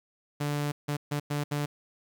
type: tone bursts at uneven times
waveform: sawtooth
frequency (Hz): 146.1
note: D3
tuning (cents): -9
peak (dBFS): -24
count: 5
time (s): 0.4-0.72 / 0.88-0.97 / 1.11-1.2 / 1.3-1.44 / 1.51-1.66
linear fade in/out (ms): 10
effects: 10-bit